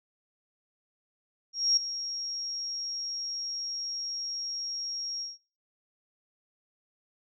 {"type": "tone with ADSR envelope", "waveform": "sine", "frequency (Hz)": 5588, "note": "F8", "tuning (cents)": 0, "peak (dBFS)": -19, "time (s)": [1.53, 5.38], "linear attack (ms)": 240, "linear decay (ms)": 5, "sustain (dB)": -13, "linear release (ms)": 170, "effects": ["noise-tail reverb RT60 0.4 s tail -26 dB re dry"]}